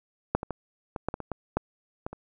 clicks, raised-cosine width 1 ms, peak -8 / -19 / -17 / -18 / -13 / -17 / -21 / -17 / -10 / -18 / -25 dBFS, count 11, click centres 0.35 / 0.431 / 0.507 / 0.962 / 1.086 / 1.141 / 1.203 / 1.317 / 1.57 / 2.065 / 2.13 s, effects none

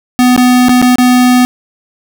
square tone with dropouts, 249.3 Hz, B3, 16 cents sharp, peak -5 dBFS, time 0.19-1.45 s, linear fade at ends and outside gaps 0 ms, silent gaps 0.363-0.377 / 0.685-0.693 / 0.816-0.825 / 0.957-0.984 s, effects none

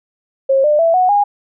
sine tone with pitch steps, 539 / 598.1 / 663.6 / 736.3 / 817 Hz, C#5 / D5 / E5 / F#5 / G#5, -49 / +31 / +11 / -9 / -29 cents, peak -9 dBFS, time 0.49-1.24 s, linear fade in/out 10 ms, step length 150 ms, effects none

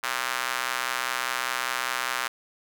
square tone with high-pass filter, 62.5 Hz, B1, 21 cents sharp, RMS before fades -29 dBFS, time 0.03-2.28 s, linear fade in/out 10 ms, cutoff 1300 Hz, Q 1.5, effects none

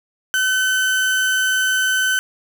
35% pulse tone, 1522 Hz, F#6, 48 cents sharp, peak -14 dBFS, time 0.34-2.19 s, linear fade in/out 0 ms, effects none

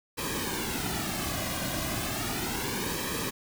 pink noise with flanger, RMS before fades -32 dBFS, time 0.17-3.31 s, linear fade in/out 20 ms, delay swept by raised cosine 1.4 to 2.27 ms, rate 0.34 Hz, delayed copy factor -0.7, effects none

